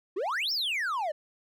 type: exponential two-way sweep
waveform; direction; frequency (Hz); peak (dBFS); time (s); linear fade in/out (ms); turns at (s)
triangle; up then down; 337.6 to 5600 to 573; -26; 0.16-1.12; 10; 0.52
effects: none